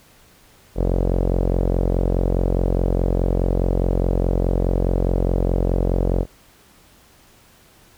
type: tone with low-pass filter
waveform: sawtooth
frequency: 44.8 Hz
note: F1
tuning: 45 cents sharp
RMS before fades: -19 dBFS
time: 0.75-6.26 s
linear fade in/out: 50 ms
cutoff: 530 Hz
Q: 2.5
effects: pink hiss -52 dBFS RMS until 7.97 s